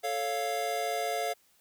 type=chord; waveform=square; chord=A augmented; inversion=none; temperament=equal; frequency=440 / 554.4 / 698.5 Hz; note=A4 / C#5 / E#5; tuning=0 / 0 / 0 cents; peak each=-37 / -37 / -32 dBFS; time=0.03-1.34 s; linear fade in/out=20 ms; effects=white hiss -66 dBFS RMS until 1.6 s